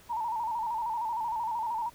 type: tone with vibrato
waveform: sine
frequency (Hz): 914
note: A#5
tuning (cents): -34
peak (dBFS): -29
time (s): 0.09-1.9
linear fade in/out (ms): 20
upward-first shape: square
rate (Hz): 13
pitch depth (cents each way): 68
effects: pink hiss -56 dBFS RMS until 1.94 s